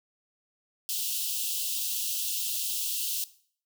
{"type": "high-pass noise", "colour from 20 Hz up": "white", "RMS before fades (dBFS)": -31, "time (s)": [0.89, 3.24], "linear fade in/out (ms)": 0, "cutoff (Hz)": 2700, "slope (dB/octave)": 96, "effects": ["noise-tail reverb RT60 0.5 s tail -17 dB re dry"]}